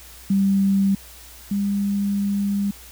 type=tone pair in turn; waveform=sine; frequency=196 / 200.8 Hz; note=G3 / G3; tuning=0 / +42 cents; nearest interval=unison; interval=42 cents; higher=second; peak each=-15 / -19 dBFS; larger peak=first; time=0.3-0.95 / 1.51-2.71 s; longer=second; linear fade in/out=5 ms; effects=added 60 Hz sine -46 dBFS peak until 2.91 s + white hiss -44 dBFS RMS until 2.91 s